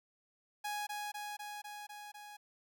sawtooth tone with echo, 831 Hz, G#5, 1 cent sharp, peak -33 dBFS, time 0.64-0.87 s, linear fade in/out 10 ms, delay 250 ms, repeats 6, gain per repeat -2 dB, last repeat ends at 2.37 s, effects none

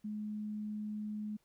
sine tone, 211.5 Hz, G#3, 32 cents sharp, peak -37 dBFS, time 0.04-1.37 s, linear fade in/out 10 ms, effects pink hiss -75 dBFS RMS until 1.44 s

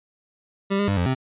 25% pulse tone with pitch steps, 197.1 / 202.5 / 99.4 / 87.7 / 130.8 Hz, G3 / G#3 / G2 / F2 / C3, +10 / -43 / +25 / +8 / 0 cents, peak -16 dBFS, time 0.7-1.15 s, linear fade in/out 20 ms, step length 90 ms, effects resampled to 8000 Hz

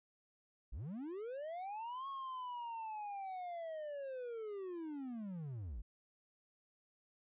triangle linear two-way sweep, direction up then down, 39.82 to 1103 to 43.7 Hz, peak -40 dBFS, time 0.72-5.82 s, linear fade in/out 10 ms, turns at 2.08 s, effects resampled to 8000 Hz

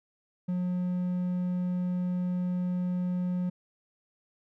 triangle tone, 180 Hz, F#3, 47 cents flat, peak -25 dBFS, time 0.48-3.5 s, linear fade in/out 10 ms, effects none

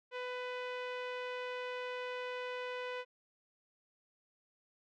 sawtooth tone with low-pass filter, 498.7 Hz, B4, 17 cents sharp, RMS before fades -41 dBFS, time 0.11-3.05 s, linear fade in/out 50 ms, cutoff 2700 Hz, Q 1.6, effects none

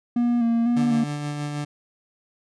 triangle tone with vibrato, 235.7 Hz, A#3, 19 cents sharp, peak -16 dBFS, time 0.16-1.04 s, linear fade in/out 5 ms, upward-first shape square, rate 2 Hz, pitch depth 28 cents each way
30% pulse tone with tremolo, 146.83 Hz, D3, in tune, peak -23 dBFS, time 0.76-1.65 s, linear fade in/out 10 ms, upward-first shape sine, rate 6.3 Hz, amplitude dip 30%
effects resampled to 22050 Hz

